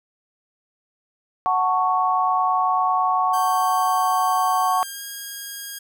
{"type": "chord", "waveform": "sine", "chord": "F# minor", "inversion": "none", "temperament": "just", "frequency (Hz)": [740, 888, 1110], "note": ["F#5", "A5", "C#6"], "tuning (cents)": [0, 16, 2], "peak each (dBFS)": [-21, -25, -20], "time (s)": [1.46, 4.83], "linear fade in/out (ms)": 0}
{"type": "tone with pitch glide", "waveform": "5% pulse", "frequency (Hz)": [1568, 1629.9], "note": ["G6", "G#6"], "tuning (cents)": [0, -33], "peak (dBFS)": -21, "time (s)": [3.33, 5.79], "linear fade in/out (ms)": 10, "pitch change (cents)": 67, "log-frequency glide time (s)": [4.64, 5.03]}
{"effects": []}